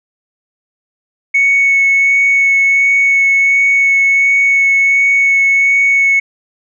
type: tone with vibrato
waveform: sine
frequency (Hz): 2213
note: C#7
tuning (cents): -3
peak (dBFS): -6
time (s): 1.34-6.2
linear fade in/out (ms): 10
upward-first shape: sine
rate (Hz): 1.4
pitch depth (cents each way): 9
effects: tanh soft clip ceiling -4 dBFS